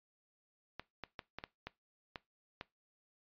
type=clicks; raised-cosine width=0.3 ms; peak=-26 dBFS; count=8; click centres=0.796 / 1.037 / 1.192 / 1.386 / 1.439 / 1.67 / 2.158 / 2.611 s; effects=noise-tail reverb RT60 0.2 s tail -20 dB re dry + resampled to 11025 Hz